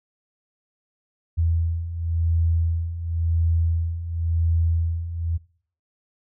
sine beating tone pair, 82.41 / 83.35 Hz, E2 / E2, 0 / +20 cents, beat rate 0.94 Hz, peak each -26 / -21 dBFS, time 1.37-5.38 s, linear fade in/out 20 ms, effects noise-tail reverb RT60 0.5 s tail -21 dB re dry

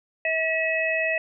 harmonic tone, 644 Hz, E5, 41 cents flat, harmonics 1 / 3 / 4, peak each -26 / -26 / -26 dBFS, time 0.25-1.18 s, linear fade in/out 2 ms, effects none

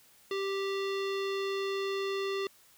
square tone with low-pass filter, 392 Hz, G4, in tune, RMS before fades -33 dBFS, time 0.31-2.47 s, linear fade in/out 2 ms, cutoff 3900 Hz, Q 2, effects white hiss -61 dBFS RMS until 2.77 s

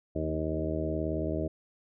harmonic tone with a mistuned harmonic, 78.5 Hz, D#2, 16 cents sharp, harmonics 1 / 2 / 3 / 4 / 5 / 6 / 7 / 8, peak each -35 / -37 / -41 / -34 / -37 / -42 / -40 / -36 dBFS, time 0.15-1.48 s, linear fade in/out 10 ms, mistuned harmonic 3, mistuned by -25 cents, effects none

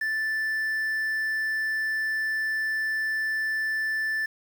triangle tone with quantisation, 1760 Hz, A6, in tune, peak -23 dBFS, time 0.01-4.26 s, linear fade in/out 5 ms, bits 8, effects none

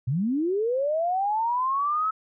sine linear sweep, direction up, 113.4 to 1307 Hz, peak -22 dBFS, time 0.07-2.11 s, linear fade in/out 10 ms, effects none

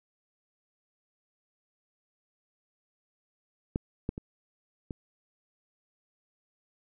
clicks, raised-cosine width 3 ms, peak -15 / -17 / -24 / -23 dBFS, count 4, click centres 3.759 / 4.091 / 4.179 / 4.908 s, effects none

